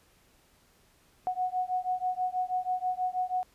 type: beating tone pair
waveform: sine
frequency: 732 / 738.2 Hz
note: F#5 / F#5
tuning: -19 / -4 cents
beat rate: 6.2 Hz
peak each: -31 dBFS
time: 1.27-3.43 s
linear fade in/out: 0 ms
effects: pink hiss -64 dBFS RMS until 3.54 s + resampled to 32000 Hz